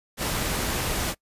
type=noise; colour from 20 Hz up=pink; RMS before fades=-27 dBFS; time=0.17-1.15 s; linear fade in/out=50 ms; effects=noise-tail reverb RT60 0.1 s tail -23 dB re dry + resampled to 32000 Hz